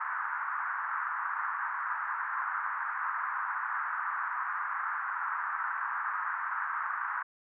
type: band-pass noise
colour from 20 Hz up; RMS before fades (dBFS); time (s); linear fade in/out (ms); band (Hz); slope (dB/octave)
white; -34; 0-7.23; 10; 970 to 1600; 48
effects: none